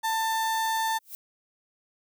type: tone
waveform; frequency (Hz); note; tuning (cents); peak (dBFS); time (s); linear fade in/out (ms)
35% pulse; 891; A5; +22; -23; 0.03-0.99; 20
type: noise with exponential growth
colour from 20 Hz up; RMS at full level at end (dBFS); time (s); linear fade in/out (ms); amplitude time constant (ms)
violet; -35; 0.99-1.15; 1; 33
effects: none